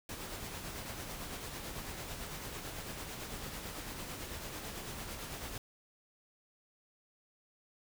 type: noise with tremolo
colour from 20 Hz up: pink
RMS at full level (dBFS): -42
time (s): 0.09-5.58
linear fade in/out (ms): 2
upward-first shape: sine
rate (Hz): 9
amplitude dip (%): 35
effects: none